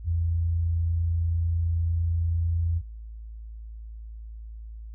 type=tone; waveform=sine; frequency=84 Hz; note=E2; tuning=33 cents sharp; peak=-22 dBFS; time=0.04-2.82 s; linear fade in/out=50 ms; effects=added 55 Hz sine -37 dBFS peak until 4.94 s